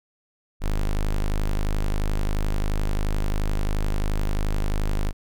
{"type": "tone", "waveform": "square", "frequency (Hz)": 25.73, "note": "G#0", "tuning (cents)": -15, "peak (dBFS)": -21, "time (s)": [0.6, 5.13], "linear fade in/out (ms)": 50, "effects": []}